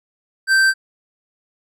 triangle tone with tanh clipping, 1560 Hz, G6, 9 cents flat, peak -13 dBFS, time 0.47-0.74 s, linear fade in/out 50 ms, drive 17 dB, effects none

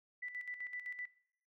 sine tone with tremolo, 1980 Hz, B6, 4 cents sharp, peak -40 dBFS, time 0.22-1.06 s, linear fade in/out 10 ms, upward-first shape square, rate 7.8 Hz, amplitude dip 65%, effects noise-tail reverb RT60 0.6 s tail -17 dB re dry

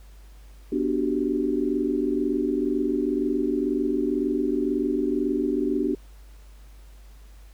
sine chord, G major seventh, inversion first, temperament equal, 246.9 / 293.7 / 370 / 392 Hz, B3 / D4 / F#4 / G4, 0 / 0 / 0 / 0 cents, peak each -28 / -25 / -28 / -29 dBFS, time 0.72-5.95 s, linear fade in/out 5 ms, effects added 50 Hz sine -44 dBFS peak until 7.53 s + pink hiss -58 dBFS RMS until 7.53 s

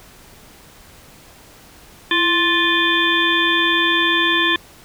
harmonic tone with a mistuned harmonic, 350.3 Hz, F4, 5 cents sharp, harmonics 1 / 3 / 5 / 7 / 9 / 10, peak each -22 / -22 / -18 / -24 / -24 / -20 dBFS, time 2.11-4.56 s, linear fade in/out 2 ms, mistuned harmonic 1, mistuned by -76 cents, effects pink hiss -45 dBFS RMS until 4.84 s

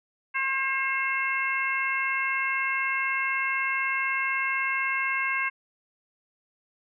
harmonic tone, 536 Hz, C5, 42 cents sharp, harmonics 2 / 3 / 4 / 5, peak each -31 / -30 / -28 / -32 dBFS, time 0.34-5.5 s, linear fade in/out 20 ms, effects none

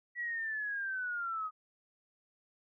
sine linear sweep, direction down, 1946 to 1244.5 Hz, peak -34 dBFS, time 0.15-1.51 s, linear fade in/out 50 ms, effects none

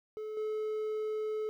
triangle tone with level steps, 431 Hz, A4, 36 cents flat, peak -35 / -30 dBFS, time 0.17-1.49 s, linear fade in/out 0 ms, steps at 0.37 s, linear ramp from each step 2 ms, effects 12-bit

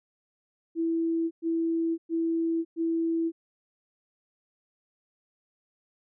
sine tone bursts, 329.9 Hz, E4, 1 cent sharp, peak -24 dBFS, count 4, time 0.75-3.32 s, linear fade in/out 50 ms, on 560 ms, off 110 ms, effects none

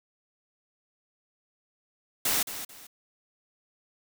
white noise with echo, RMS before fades -26 dBFS, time 2.25-2.43 s, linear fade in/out 5 ms, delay 220 ms, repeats 2, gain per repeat -11 dB, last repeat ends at 2.87 s, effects none

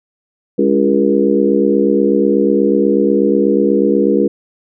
harmonic tone with a mistuned harmonic, 68.2 Hz, C#2, 28 cents flat, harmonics 3 / 4 / 5 / 6 / 7, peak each -16 / -16 / -16 / -16 / -16 dBFS, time 0.58-4.28 s, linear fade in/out 10 ms, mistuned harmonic 4, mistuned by +52 cents, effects none

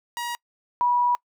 sawtooth / sine tone pair in turn, 954 / 972.9 Hz, A#5 / B5, +40 / -26 cents, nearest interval unison, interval 34 cents, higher second, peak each -24 / -18 dBFS, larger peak second, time 0.17-0.35 / 0.81-1.15 s, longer second, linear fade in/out 0 ms, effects noise-tail reverb RT60 0.1 s tail -26 dB re dry

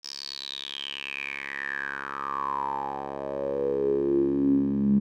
10% pulse tone with band-pass filter sweep, 69.3 Hz, C#2, in tune, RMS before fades -28 dBFS, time 0.03-5 s, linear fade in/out 20 ms, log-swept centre 5300 to 200 Hz, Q 9.6, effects none

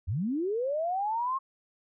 sine linear sweep, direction up, 73.3 to 1089 Hz, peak -27 dBFS, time 0.07-1.39 s, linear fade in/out 20 ms, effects none

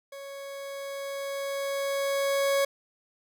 40% pulse tone with level ramp, 554.4 Hz, C#5, in tune, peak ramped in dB -39 to -21 dBFS, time 0.12-2.65 s, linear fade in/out 5 ms, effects none

